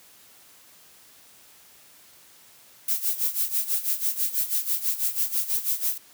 violet noise with tremolo, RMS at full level -23 dBFS, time 2.88-5.98 s, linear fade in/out 5 ms, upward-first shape sine, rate 6.1 Hz, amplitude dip 80%, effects white hiss -53 dBFS RMS until 6.13 s + high-pass 60 Hz 12 dB/octave

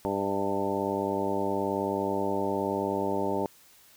harmonic tone with a mistuned harmonic, 98.9 Hz, G2, 16 cents sharp, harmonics 1 / 2 / 3 / 4 / 5 / 6 / 7 / 8 / 9, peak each -42 / -35 / -34 / -32 / -35 / -34 / -40 / -40 / -33 dBFS, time 0.05-3.46 s, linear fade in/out 0 ms, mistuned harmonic 7, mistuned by -47 cents, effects white hiss -57 dBFS RMS until 3.96 s

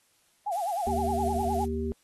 sine tone with vibrato, 755 Hz, F#5, 35 cents sharp, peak -27 dBFS, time 0.46-1.65 s, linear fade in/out 10 ms, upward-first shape sine, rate 9.7 Hz, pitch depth 200 cents each way
blue noise, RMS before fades -44 dBFS, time 0.52-1.66 s, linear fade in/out 5 ms
harmonic tone, 78.1 Hz, D#2, 7 cents sharp, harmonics 1 / 3 / 5, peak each -32 / -32 / -32 dBFS, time 0.87-1.92 s, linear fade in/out 0 ms
effects white hiss -67 dBFS RMS until 2.03 s + AAC 32 kbps

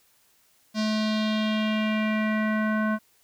square tone with low-pass filter sweep, 215.7 Hz, A3, 34 cents flat, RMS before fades -25 dBFS, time 0.74-2.99 s, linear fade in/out 50 ms, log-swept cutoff 5100 to 1400 Hz, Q 2.9, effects white hiss -63 dBFS RMS until 3.23 s

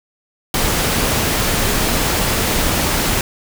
pink noise, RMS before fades -17 dBFS, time 0.54-3.21 s, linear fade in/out 2 ms, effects none

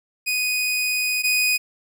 sawtooth tone pair in turn, 2489 / 2489 Hz, D#7 / D#7, 0 / 0 cents, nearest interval unison, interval 0 cents, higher neither, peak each -17 / -14 dBFS, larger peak second, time 0.26-1.23 / 1.23-1.58 s, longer first, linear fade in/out 20 ms, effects none

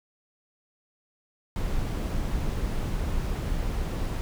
brown noise, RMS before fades -28 dBFS, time 1.56-4.21 s, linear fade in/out 0 ms, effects none

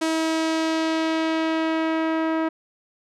sawtooth tone with low-pass filter sweep, 321.4 Hz, E4, 44 cents flat, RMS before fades -23 dBFS, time 0.01-2.49 s, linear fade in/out 10 ms, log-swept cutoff 8700 to 1600 Hz, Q 0.92, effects none

